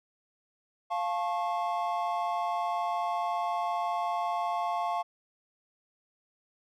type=chord; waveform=triangle; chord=F augmented; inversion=none; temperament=just; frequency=698.5 / 873.1 / 1091.3 Hz; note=F5 / A5 / C#6; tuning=0 / -14 / -27 cents; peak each=-29 / -32 / -32 dBFS; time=0.9-5.03 s; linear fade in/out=20 ms; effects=none